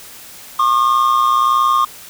triangle tone pair together, 1083.5 / 1205 Hz, C#6 / D6, -40 / +44 cents, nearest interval major second, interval 184 cents, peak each -12 dBFS, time 0.59-1.85 s, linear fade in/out 5 ms, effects white hiss -37 dBFS RMS until 2.09 s

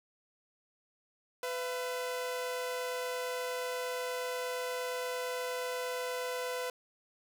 sawtooth tone pair together, 501 / 677.5 Hz, B4 / E5, +25 / +47 cents, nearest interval perfect fourth, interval 522 cents, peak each -31 / -39 dBFS, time 1.43-6.7 s, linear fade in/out 2 ms, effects none

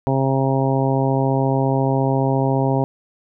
harmonic tone, 134.4 Hz, C3, 47 cents sharp, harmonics 1 / 2 / 3 / 4 / 5 / 6 / 7, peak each -19 / -22 / -24 / -25 / -26 / -27 / -27 dBFS, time 0.07-2.84 s, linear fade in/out 0 ms, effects none

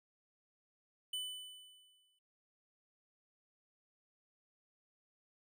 square tone with exponential decay, 3000 Hz, F#7, 23 cents sharp, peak -37 dBFS, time 1.13-2.19 s, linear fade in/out 5 ms, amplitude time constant 230 ms, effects none

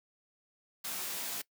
white noise with comb filter, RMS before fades -38 dBFS, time 0.84-1.42 s, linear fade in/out 10 ms, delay 16 ms, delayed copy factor +1, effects noise-tail reverb RT60 0.1 s tail -21 dB re dry + high-pass 150 Hz 12 dB/octave

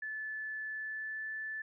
sine tone with pitch glide, 1738 to 1749.1 Hz, A6 to A6, -22 to -11 cents, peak -37 dBFS, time 0.02-1.62 s, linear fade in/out 5 ms, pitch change +11 cents, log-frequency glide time 0.67-1.28 s, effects none

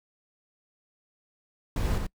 brown noise with echo, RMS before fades -27 dBFS, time 1.76-1.98 s, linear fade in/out 2 ms, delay 87 ms, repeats 1, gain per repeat -4 dB, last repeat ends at 2.067 s, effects noise-tail reverb RT60 0.1 s tail -24 dB re dry

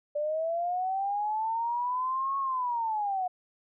sine linear two-way sweep, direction up then down, 583 to 1103 to 720 Hz, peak -27 dBFS, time 0.15-3.28 s, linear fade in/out 10 ms, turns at 2.38 s, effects none

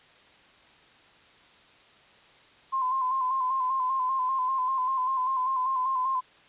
sine tone with vibrato, 1039 Hz, C6, 12 cents flat, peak -24 dBFS, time 2.72-6.21 s, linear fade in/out 20 ms, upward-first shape square, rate 5.1 Hz, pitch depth 39 cents each way, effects white hiss -56 dBFS RMS until 6.48 s + resampled to 8000 Hz

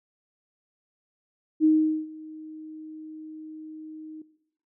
sine tone with ADSR envelope, 312.2 Hz, D#4, 6 cents sharp, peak -15 dBFS, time 1.6-4.22 s, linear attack 43 ms, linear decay 420 ms, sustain -23 dB, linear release 4 ms, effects noise-tail reverb RT60 0.7 s tail -17 dB re dry

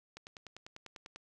click train, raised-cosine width 0.2 ms, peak -30 dBFS, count 11, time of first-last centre 0.17-1.16 s, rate 10.1 Hz, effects none

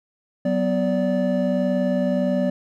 triangle tone cluster, 187.2 / 248.8 / 581 Hz, F#3 / B3 / D5, +20 / +13 / -19 cents, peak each -21 dBFS, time 0.45-2.5 s, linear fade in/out 5 ms, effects none

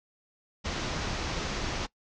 pink low-pass noise, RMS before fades -33 dBFS, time 0.64-1.87 s, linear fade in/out 20 ms, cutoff 6500 Hz, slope 48 dB/octave, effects noise-tail reverb RT60 0.1 s tail -21 dB re dry

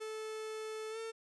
45% pulse tone with pitch glide, 436.1 to 449.7 Hz, A4 to A4, -15 to +38 cents, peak -40 dBFS, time 0-1.12 s, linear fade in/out 20 ms, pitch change +53 cents, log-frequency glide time 0.9-0.98 s, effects resampled to 24000 Hz

